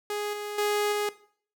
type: tone with level steps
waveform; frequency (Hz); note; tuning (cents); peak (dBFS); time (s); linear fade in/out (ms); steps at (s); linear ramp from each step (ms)
sawtooth; 415.3; G#4; 0; -25 / -29 / -20 / -22; 0.1-1.09; 2; 0.33 / 0.58 / 0.92; 5
effects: noise-tail reverb RT60 0.5 s tail -17 dB re dry